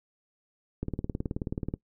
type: click train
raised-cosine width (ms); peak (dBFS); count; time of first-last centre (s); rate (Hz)
3; -18; 18; 0.83-1.739; 18.7
effects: noise-tail reverb RT60 0.1 s tail -20 dB re dry